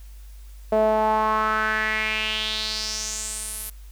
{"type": "tone with band-pass filter sweep", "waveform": "sawtooth", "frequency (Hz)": 216.8, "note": "A3", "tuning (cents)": -25, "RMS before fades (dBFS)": -24, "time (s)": [0.72, 3.7], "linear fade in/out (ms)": 5, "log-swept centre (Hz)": [590, 12000], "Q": 4.1, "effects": ["added 50 Hz sine -39 dBFS peak until 3.91 s", "white hiss -56 dBFS RMS until 3.91 s"]}